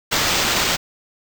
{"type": "noise with sample-and-hold", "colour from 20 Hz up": "violet", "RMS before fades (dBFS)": -19, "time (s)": [0.11, 0.77], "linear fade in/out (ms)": 20, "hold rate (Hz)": 11025, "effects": []}